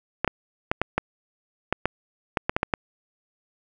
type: clicks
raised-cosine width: 0.5 ms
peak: -6 dBFS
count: 12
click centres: 0.246 / 0.277 / 0.715 / 0.816 / 0.98 / 1.726 / 1.856 / 2.372 / 2.495 / 2.565 / 2.631 / 2.738 s
effects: none